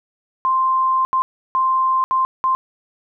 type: tone bursts at uneven times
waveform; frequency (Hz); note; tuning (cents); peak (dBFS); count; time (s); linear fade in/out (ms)
sine; 1046.5; C6; 0; -14; 5; 0.45-1.05 / 1.13-1.22 / 1.55-2.04 / 2.11-2.25 / 2.44-2.55; 0
effects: none